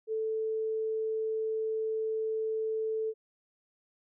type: tone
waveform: sine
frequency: 440 Hz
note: A4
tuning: in tune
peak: -29 dBFS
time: 0.07-3.14 s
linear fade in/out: 50 ms
effects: none